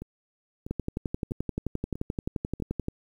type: two click trains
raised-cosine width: 3 ms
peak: -16 / -24 dBFS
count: 26 / 5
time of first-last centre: 0.71-2.884 / 0.02-2.601 s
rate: 11.5 / 1.55 Hz
effects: 9-bit